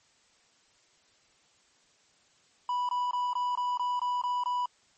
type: tone bursts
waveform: triangle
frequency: 985 Hz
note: B5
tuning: 5 cents flat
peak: -25 dBFS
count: 9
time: 2.69-4.658 s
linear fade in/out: 2 ms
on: 200 ms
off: 21 ms
effects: white hiss -65 dBFS RMS until 4.97 s + MP3 32 kbps